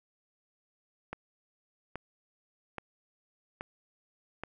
click train, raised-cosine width 0.5 ms, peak -22 dBFS, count 5, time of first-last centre 1.13-4.436 s, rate 1.21 Hz, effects none

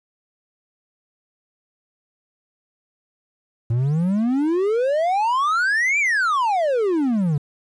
triangle exponential two-way sweep, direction up then down, 111.9 to 2402 to 138 Hz, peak -15 dBFS, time 3.7-7.38 s, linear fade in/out 5 ms, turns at 5.99 s, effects resampled to 22050 Hz + 9-bit

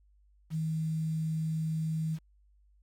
sine tone with quantisation, 158.8 Hz, D#3, 36 cents sharp, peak -29 dBFS, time 0.5-2.19 s, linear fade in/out 50 ms, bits 9, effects added 50 Hz sine -61 dBFS peak until 2.82 s + AAC 64 kbps

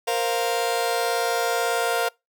sawtooth chord, Bb suspended second, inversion none, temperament just, 466.2 / 524.4 / 699.2 Hz, Bb4 / C5 / F5, 0 / +4 / +2 cents, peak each -21 / -25 / -21 dBFS, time 0.07-2.09 s, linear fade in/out 10 ms, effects noise-tail reverb RT60 0.2 s tail -24 dB re dry

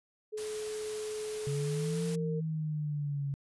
sine tone with pitch glide, 428.1 to 458.8 Hz, A4 to A#4, -47 to -28 cents, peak -35 dBFS, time 0.32-2.41 s, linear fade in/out 20 ms, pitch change +119 cents, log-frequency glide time 1.73-2.14 s
white noise, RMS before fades -44 dBFS, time 0.37-2.16 s, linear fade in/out 10 ms
sine exponential two-way sweep, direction up then down, 138.59 to 170 to 138.59 Hz, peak -31 dBFS, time 1.47-3.34 s, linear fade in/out 0 ms, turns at 2.04 s
effects resampled to 24000 Hz

